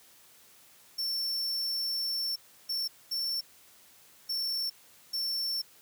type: tone bursts at uneven times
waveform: 45% pulse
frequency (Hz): 5420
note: E8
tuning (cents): +47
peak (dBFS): -30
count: 5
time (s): 0.98-2.36 / 2.69-2.88 / 3.11-3.41 / 4.29-4.7 / 5.13-5.62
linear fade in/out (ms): 10
effects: white hiss -58 dBFS RMS until 5.81 s + high-pass 60 Hz 12 dB/octave